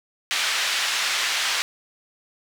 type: band-pass noise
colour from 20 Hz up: pink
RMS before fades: -24 dBFS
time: 0.31-1.62 s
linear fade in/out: 0 ms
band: 1700 to 5500 Hz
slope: 12 dB/octave
effects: none